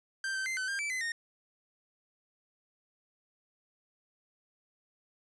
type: tone with pitch steps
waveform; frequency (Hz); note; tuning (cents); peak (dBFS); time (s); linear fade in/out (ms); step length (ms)
45% pulse; 1571 / 1549 / 2078 / 1519 / 1597 / 2319 / 2035 / 1847; G6 / G6 / C7 / F#6 / G6 / D7 / C7 / A#6; +3 / -21 / -12 / +45 / +32 / -22 / -49 / -16; -32; 0.24-1.12; 2; 110
effects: resampled to 22050 Hz